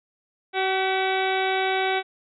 harmonic tone with a mistuned harmonic, 379.5 Hz, F#4, 44 cents sharp, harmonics 1 / 2 / 3 / 4 / 5 / 6 / 7 / 8 / 9 / 10, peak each -26 / -25 / -37 / -30 / -34 / -30 / -38 / -40 / -36 / -36 dBFS, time 0.53-2.03 s, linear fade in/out 50 ms, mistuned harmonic 5, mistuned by +46 cents, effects none

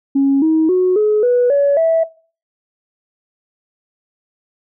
sine tone with pitch steps, 275.1 / 317.8 / 367.2 / 424.3 / 490.2 / 566.3 / 654.3 Hz, C#4 / D#4 / F#4 / G#4 / B4 / C#5 / E5, -13 / +37 / -13 / +37 / -13 / +37 / -13 cents, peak -9 dBFS, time 0.15-2.04 s, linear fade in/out 10 ms, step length 270 ms, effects noise-tail reverb RT60 0.4 s tail -20 dB re dry + tanh soft clip ceiling -6 dBFS

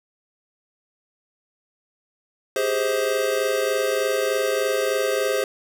square chord, Ab major seventh, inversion third, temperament equal with one note detuned, 392 / 415.3 / 523.3 / 638.6 Hz, G4 / Ab4 / C5 / Eb5, 0 / 0 / 0 / +45 cents, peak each -30 / -26 / -24 / -30 dBFS, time 2.56-5.44 s, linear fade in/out 2 ms, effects none

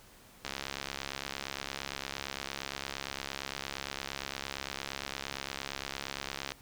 click train, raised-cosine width 0.2 ms, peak -18 dBFS, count 418, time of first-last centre 0.45-6.52 s, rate 68.7 Hz, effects pink hiss -57 dBFS RMS until 6.61 s

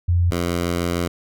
sine / 10% pulse tone pair in turn, 87.31 / 86.61 Hz, F2 / F2, 0 / -14 cents, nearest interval unison, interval 14 cents, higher first, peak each -14 / -12 dBFS, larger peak second, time 0.08-0.31 / 0.31-1.08 s, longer second, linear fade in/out 10 ms, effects none

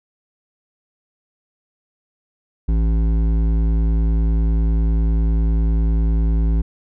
sine tone with hard clipping, 55 Hz, A1, in tune, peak -16 dBFS, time 2.68-6.62 s, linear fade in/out 10 ms, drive 11 dB, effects none

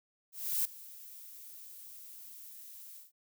violet noise with ADSR envelope, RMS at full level -30 dBFS, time 0.32-3.12 s, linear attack 330 ms, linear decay 4 ms, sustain -20 dB, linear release 160 ms, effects none

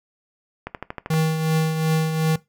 click train, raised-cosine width 0.5 ms, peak -14 dBFS, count 7, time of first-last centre 0.67-1.139 s, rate 12.8 Hz
square tone with tremolo, 158.9 Hz, D#3, 37 cents sharp, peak -17 dBFS, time 1.1-2.36 s, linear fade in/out 5 ms, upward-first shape triangle, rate 2.7 Hz, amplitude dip 55%
effects noise-tail reverb RT60 0.2 s tail -19 dB re dry

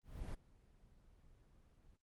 brown noise with ADSR envelope, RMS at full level -42 dBFS, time 0.03-1.97 s, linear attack 310 ms, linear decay 13 ms, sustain -24 dB, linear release 13 ms, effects noise-tail reverb RT60 0.1 s tail -25 dB re dry + Opus 24 kbps

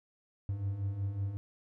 triangle beating tone pair, 95 / 100.4 Hz, F#2 / G2, +46 / +42 cents, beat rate 5.4 Hz, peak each -38 / -31 dBFS, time 0.49-1.37 s, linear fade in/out 0 ms, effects none

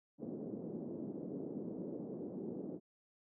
pink band-pass noise, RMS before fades -44 dBFS, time 0.18-2.8 s, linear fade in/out 50 ms, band 190 to 440 Hz, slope 24 dB/octave, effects none

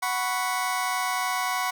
30% pulse chord, F# suspended fourth, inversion none, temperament just, 740 / 986.7 / 1110 Hz, F#5 / B5 / C#6, 0 / -2 / +2 cents, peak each -27 dBFS, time 0.02-1.71 s, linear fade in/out 10 ms, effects none

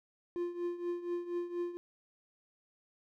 triangle tone with tremolo, 349.2 Hz, F4, in tune, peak -29 dBFS, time 0.36-1.77 s, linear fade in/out 0 ms, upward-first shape triangle, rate 4.2 Hz, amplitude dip 80%, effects none

